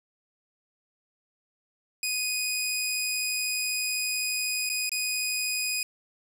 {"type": "tone with dropouts", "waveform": "15% pulse", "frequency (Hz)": 2489, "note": "D#7", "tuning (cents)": 0, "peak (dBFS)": -20, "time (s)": [2.03, 5.83], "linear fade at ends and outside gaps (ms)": 2, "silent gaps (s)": [[4.692, 4.698], [4.894, 4.917]], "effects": []}